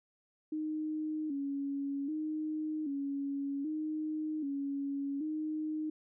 sine tone with vibrato, 293.9 Hz, D4, 1 cent sharp, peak -33 dBFS, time 0.52-5.9 s, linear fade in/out 5 ms, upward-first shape square, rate 0.64 Hz, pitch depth 88 cents each way, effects none

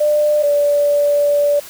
sine tone pair in turn, 597 / 579.7 Hz, D5 / D5, +28 / -23 cents, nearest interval minor second, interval 51 cents, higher first, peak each -11 dBFS, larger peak neither, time 0-0.43 / 0.43-1.6 s, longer second, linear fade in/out 10 ms, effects white hiss -36 dBFS RMS until 1.69 s

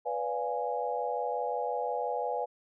sine chord, B diminished seventh, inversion none, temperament equal with one note detuned, 493.9 / 579.6 / 698.5 / 830.6 Hz, B4 / D5 / F5 / Ab5, 0 / -23 / 0 / 0 cents, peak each -34 / -37 / -36 / -34 dBFS, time 0.05-2.46 s, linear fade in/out 20 ms, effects none

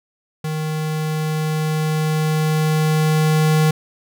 square tone with level ramp, 155.56 Hz, D#3, in tune, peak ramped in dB -22 to -13 dBFS, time 0.44-3.71 s, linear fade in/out 5 ms, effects none

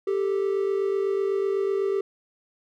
triangle tone pair together, 392 / 440 Hz, G4 / A4, 0 / 0 cents, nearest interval major second, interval 200 cents, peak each -21 / -27 dBFS, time 0.07-2.01 s, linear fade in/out 5 ms, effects none

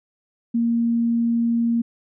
sine tone, 233.1 Hz, A#3, in tune, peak -17 dBFS, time 0.54-1.82 s, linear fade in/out 10 ms, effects none

